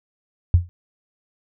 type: tone with exponential decay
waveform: sine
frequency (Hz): 87.31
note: F2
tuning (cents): 0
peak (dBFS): -6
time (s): 0.54-0.69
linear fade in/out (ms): 0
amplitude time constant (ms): 32
effects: none